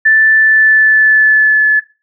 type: tone with pitch glide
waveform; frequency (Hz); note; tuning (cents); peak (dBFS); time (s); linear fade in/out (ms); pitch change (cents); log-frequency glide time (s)
sine; 1760 to 1724.8; A6 to A6; 0 to -35; -5; 0.05-1.8; 10; -35; 0.37-1.68
effects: noise-tail reverb RT60 0.3 s tail -17 dB re dry